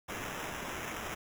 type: noise with sample-and-hold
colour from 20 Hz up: white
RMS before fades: -40 dBFS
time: 0.08-1.15 s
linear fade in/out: 10 ms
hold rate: 4410 Hz
effects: none